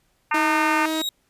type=harmonic tone; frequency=303.8 Hz; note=D#4; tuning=41 cents flat; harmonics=3 / 4 / 5 / 6 / 7 / 8 / 9; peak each=-23 / -25 / -27 / -29 / -30 / -31 / -32 dBFS; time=0.31-0.86 s; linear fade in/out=5 ms
type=tone; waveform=sawtooth; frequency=316.5 Hz; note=D#4; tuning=30 cents sharp; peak=-19 dBFS; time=0.34-1.02 s; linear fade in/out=5 ms
type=tone with exponential growth; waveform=40% pulse; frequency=3800 Hz; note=A#7; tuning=33 cents sharp; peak=-21 dBFS; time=0.49-1.09 s; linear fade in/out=2 ms; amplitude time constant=130 ms
effects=pink hiss -66 dBFS RMS until 1.29 s + resampled to 32000 Hz